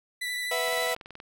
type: tone with vibrato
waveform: 30% pulse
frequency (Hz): 1979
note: B6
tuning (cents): +3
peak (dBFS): -27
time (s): 0.21-0.94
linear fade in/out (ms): 10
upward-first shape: sine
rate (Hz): 12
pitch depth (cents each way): 15
type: chord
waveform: sawtooth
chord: B suspended fourth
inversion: none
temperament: just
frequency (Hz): 493.9 / 658.5 / 740.8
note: B4 / E5 / F#5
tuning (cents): 0 / -2 / +2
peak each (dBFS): -27 / -27 / -31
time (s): 0.51-0.95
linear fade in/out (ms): 5
type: click train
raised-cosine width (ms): 0.3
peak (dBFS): -27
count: 12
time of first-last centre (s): 0.68-1.201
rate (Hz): 21.1
effects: none